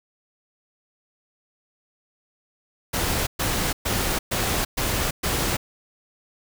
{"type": "noise bursts", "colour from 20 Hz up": "pink", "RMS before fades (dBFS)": -24, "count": 6, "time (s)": [2.93, 5.57], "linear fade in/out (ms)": 10, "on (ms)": 340, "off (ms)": 120, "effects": []}